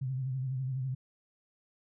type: tone with vibrato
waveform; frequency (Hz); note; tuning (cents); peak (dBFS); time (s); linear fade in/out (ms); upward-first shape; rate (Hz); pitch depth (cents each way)
sine; 130.81; C3; 0; -31; 0.01-0.95; 10; sine; 12; 62
effects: none